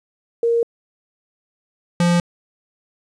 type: tone pair in turn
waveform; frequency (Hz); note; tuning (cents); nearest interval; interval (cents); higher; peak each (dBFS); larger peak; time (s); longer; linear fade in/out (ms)
sine / square; 466.2 / 173.67; A#4 / F3; 0 / -9; octave + perfect fourth; 1709; first; -14; neither; 0.43-0.63 / 2-2.2; neither; 2
effects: resampled to 22050 Hz + 9-bit

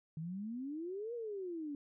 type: exponential two-way sweep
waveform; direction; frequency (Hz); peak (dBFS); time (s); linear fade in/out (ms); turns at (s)
sine; up then down; 153.1 to 485 to 280.1; -39; 0.17-1.75; 2; 1.14
effects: none

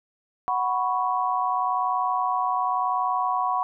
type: chord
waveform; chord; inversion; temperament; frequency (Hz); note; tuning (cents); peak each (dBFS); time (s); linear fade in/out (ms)
sine; F# suspended fourth; none; equal; 740 / 987.8 / 1108.7; F#5 / B5 / C#6; 0 / 0 / 0; -26; 0.48-3.63; 0
effects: none

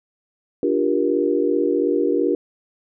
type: chord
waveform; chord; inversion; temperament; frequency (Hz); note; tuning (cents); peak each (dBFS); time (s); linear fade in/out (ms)
sine; G minor seventh; second; equal with one note detuned; 293.7 / 349.2 / 392 / 472.4; D4 / F4 / G4 / Bb4; 0 / 0 / 0 / +23; -22; 0.63-2.35; 2
effects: none

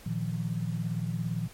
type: chord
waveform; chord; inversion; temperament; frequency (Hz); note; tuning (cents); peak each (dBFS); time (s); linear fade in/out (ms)
sine; Bb suspended fourth; none; equal with one note detuned; 116.54 / 157.19 / 174.61; Bb2 / Eb3 / F3; 0 / +18 / 0; -33; 0.06-1.48; 5
effects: pink hiss -52 dBFS RMS until 1.53 s + MP3 64 kbps

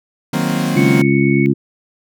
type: chord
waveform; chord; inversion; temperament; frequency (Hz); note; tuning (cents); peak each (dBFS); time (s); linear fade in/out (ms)
40% pulse; C half-diminished seventh; first; equal; 155.56 / 185 / 233.1 / 261.6; Eb3 / Gb3 / Bb3 / C4; 0 / 0 / 0 / 0; -20; 0.33-1.02; 5
type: harmonic tone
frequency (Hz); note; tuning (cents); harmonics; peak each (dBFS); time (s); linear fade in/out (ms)
69.3; C#2; 0; 2 / 3 / 4 / 5; -16 / -16 / -16 / -16; 0.75-1.54; 20
type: tone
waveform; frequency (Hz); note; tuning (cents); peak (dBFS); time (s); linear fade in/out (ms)
sine; 2217; C#7; 0; -21; 0.77-1.46; 0
effects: none

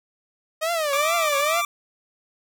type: tone with vibrato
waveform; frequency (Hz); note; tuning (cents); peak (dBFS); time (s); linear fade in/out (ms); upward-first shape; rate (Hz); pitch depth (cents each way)
sawtooth; 617; D#5; -15; -18; 0.61-1.62; 20; triangle; 2.3; 210
type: tone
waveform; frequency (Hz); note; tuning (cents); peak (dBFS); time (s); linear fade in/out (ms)
25% pulse; 1174.7; D6; 0; -19; 0.93-1.65; 2
effects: none

